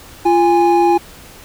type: tone pair together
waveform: triangle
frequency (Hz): 345.8 / 822.5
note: F4 / G#5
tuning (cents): -17 / -17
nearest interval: octave + minor third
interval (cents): 1500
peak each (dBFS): -10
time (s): 0.25-0.98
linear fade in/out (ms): 10
effects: pink hiss -39 dBFS RMS until 1.44 s